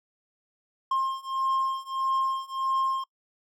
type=beating tone pair; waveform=triangle; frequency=1063 / 1064.6 Hz; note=C6 / C6; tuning=+27 / +30 cents; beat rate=1.6 Hz; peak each=-27 / -26 dBFS; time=0.91-3.04 s; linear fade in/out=5 ms; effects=noise-tail reverb RT60 0.1 s tail -24 dB re dry